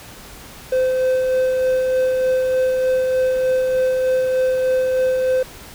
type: tone with tremolo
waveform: triangle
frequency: 515 Hz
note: C5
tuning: 28 cents flat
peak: -12 dBFS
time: 0.72-5.43 s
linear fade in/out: 5 ms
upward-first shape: sine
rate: 3.3 Hz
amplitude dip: 25%
effects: pink hiss -39 dBFS RMS until 5.74 s